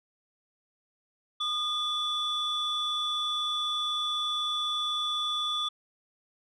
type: tone pair together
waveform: sine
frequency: 1224 / 3462 Hz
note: D#6 / A7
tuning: -29 / -29 cents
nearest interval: octave + tritone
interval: 1800 cents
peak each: -31 / -27 dBFS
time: 1.4-5.69 s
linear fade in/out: 10 ms
effects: tanh soft clip ceiling -24 dBFS